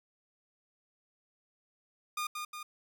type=tone with echo; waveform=sawtooth; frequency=1217 Hz; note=D#6; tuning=39 cents flat; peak=-29 dBFS; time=2.17-2.27 s; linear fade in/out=5 ms; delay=180 ms; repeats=2; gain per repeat=-4 dB; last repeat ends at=2.63 s; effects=none